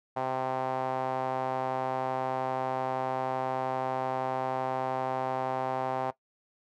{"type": "tone with band-pass filter", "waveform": "sawtooth", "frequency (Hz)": 130.4, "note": "C3", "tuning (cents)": -5, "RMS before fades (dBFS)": -31, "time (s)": [0.16, 6.11], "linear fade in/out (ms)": 10, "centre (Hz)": 790, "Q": 3.3, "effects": ["noise-tail reverb RT60 0.1 s tail -17 dB re dry"]}